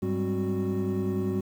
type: tone cluster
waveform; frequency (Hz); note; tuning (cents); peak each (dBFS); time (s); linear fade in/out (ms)
triangle; 100.4 / 193.3 / 203.6 / 264.2 / 368.7; G2 / G3 / G#3 / C4 / F#4; +42 / -24 / -34 / +17 / -6; -30 / -28 / -34 / -32 / -28; 0.02-1.41; 10
effects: tanh soft clip ceiling -14 dBFS + 9-bit